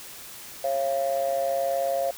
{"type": "ring-modulated tone", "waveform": "triangle", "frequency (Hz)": 69.3, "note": "C#2", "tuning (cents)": 0, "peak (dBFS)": -17, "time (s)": [0.64, 2.11], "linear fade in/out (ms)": 5, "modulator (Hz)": 615, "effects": ["tanh soft clip ceiling -16 dBFS", "white hiss -42 dBFS RMS until 2.17 s"]}